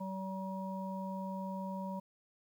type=harmonic tone; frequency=190.7 Hz; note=G3; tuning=47 cents flat; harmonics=1 / 3 / 5; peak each=-39 / -45 / -43 dBFS; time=0-2 s; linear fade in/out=10 ms; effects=11-bit